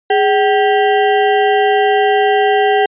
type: ring-modulated tone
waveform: square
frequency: 591 Hz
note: D5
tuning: 11 cents sharp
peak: -7 dBFS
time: 0.1-2.86 s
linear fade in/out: 5 ms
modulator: 176 Hz
effects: resampled to 8000 Hz